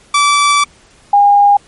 sawtooth / sine tone pair in turn, 1158 / 812 Hz, D6 / G#5, -25 / -39 cents, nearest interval tritone, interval 614 cents, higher first, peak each -4 dBFS, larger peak neither, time 0.14-0.64 / 1.13-1.57 s, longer first, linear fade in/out 5 ms, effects pink hiss -46 dBFS RMS until 1.67 s + MP3 48 kbps

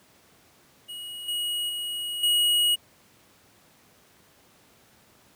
square tone with level steps, 2900 Hz, F#7, 35 cents flat, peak -36 / -27 / -30 / -20 dBFS, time 0.88-2.76 s, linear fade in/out 20 ms, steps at 1.28 / 1.69 / 2.23 s, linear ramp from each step 5 ms, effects pink hiss -58 dBFS RMS until 5.35 s + high-pass 100 Hz 12 dB/octave

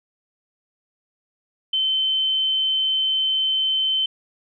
sine tone, 3078 Hz, G7, 32 cents flat, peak -18 dBFS, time 1.73-4.06 s, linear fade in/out 5 ms, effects none

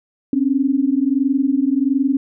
sine tone pair together, 261.8 / 283.2 Hz, C4 / C#4, +1 / +37 cents, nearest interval minor second, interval 136 cents, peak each -17 dBFS, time 0.33-2.17 s, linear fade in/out 2 ms, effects none

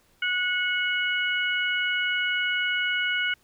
harmonic tone, 732 Hz, F#5, 19 cents flat, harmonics 2 / 3 / 4, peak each -26 / -28 / -29 dBFS, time 0.22-3.34 s, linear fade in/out 5 ms, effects pink hiss -63 dBFS RMS until 3.43 s

